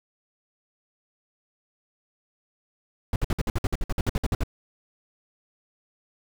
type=noise bursts; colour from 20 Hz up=brown; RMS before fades=-23 dBFS; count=16; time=3.13-4.435 s; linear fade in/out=2 ms; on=30 ms; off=55 ms; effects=none